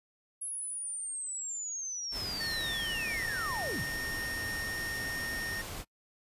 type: linear sweep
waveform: sine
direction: down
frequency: 10790 to 65.5 Hz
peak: -35 dBFS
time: 0.41-3.83 s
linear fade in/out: 10 ms
type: noise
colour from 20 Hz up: pink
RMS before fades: -41 dBFS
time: 2.11-5.85 s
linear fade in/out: 50 ms
type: tone with pitch glide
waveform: square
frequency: 1825 to 1838.8 Hz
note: A#6 to A#6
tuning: -37 to -24 cents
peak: -36 dBFS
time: 2.4-5.62 s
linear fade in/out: 10 ms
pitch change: +13 cents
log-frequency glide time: 2.73-4.17 s
effects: noise-tail reverb RT60 0.1 s tail -25 dB re dry + resampled to 32000 Hz